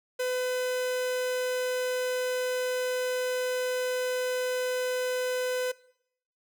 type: tone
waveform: 45% pulse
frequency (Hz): 504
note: B4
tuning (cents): +35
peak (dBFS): -27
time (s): 0.19-5.72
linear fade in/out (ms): 10
effects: noise-tail reverb RT60 0.7 s tail -21 dB re dry